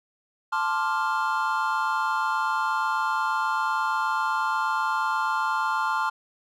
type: chord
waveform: triangle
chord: D minor seventh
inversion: second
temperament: equal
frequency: 880 / 1046.5 / 1174.7 / 1396.9 Hz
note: A5 / C6 / D6 / F6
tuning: 0 / 0 / 0 / 0 cents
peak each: -26 / -26 / -30 / -26 dBFS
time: 0.52-6.1 s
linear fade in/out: 10 ms
effects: none